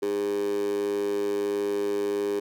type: tone with high-pass filter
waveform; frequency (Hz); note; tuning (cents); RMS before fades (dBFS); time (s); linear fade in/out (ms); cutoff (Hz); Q
15% pulse; 101.5; G#2; -39; -27; 0.02-2.4; 10; 380; 9.8
effects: none